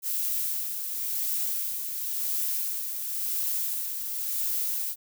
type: noise with tremolo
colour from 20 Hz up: violet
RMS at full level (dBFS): -28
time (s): 0.02-4.96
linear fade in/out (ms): 50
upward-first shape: sine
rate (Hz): 0.94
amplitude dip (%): 45
effects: none